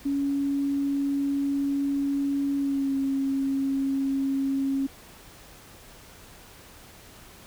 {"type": "tone with pitch glide", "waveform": "sine", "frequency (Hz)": [279.8, 272], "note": ["C#4", "C#4"], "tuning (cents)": [16, -33], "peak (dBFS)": -23, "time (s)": [0.05, 4.87], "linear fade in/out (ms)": 10, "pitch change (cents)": -49, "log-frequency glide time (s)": [2.58, 2.95], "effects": ["pink hiss -49 dBFS RMS until 7.46 s"]}